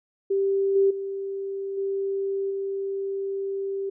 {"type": "tone with level steps", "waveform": "sine", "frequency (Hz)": 392, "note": "G4", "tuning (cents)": 0, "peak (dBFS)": [-20, -16, -28, -24, -26], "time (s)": [0.3, 3.9], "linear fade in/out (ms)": 10, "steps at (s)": [0.75, 0.9, 1.77, 2.5], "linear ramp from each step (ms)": 10, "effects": []}